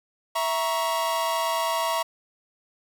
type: chord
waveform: 45% pulse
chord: A# diminished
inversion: second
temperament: equal with one note detuned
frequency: 659.3 / 944.8 / 1108.7 Hz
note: E5 / A#5 / C#6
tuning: 0 / +23 / 0 cents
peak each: -28 / -27 / -29 dBFS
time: 0.35-2.03 s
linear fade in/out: 10 ms
effects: none